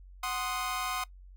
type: chord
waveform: sawtooth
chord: C diminished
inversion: second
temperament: equal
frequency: 740 / 1046.5 / 1244.5 Hz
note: Gb5 / C6 / Eb6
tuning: 0 / 0 / 0 cents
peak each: -33 / -32 / -32 dBFS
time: 0.23-1.04 s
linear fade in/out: 5 ms
effects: noise-tail reverb RT60 0.1 s tail -20 dB re dry + added 46 Hz sine -48 dBFS peak until 1.36 s